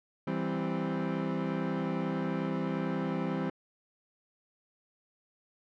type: chord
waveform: 30% pulse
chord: C major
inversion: first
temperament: equal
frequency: 164.81 / 196 / 261.6 Hz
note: E3 / G3 / C4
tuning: 0 / 0 / 0 cents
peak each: -32 dBFS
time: 0.27-3.5 s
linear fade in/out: 5 ms
effects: low-pass 2000 Hz 12 dB/octave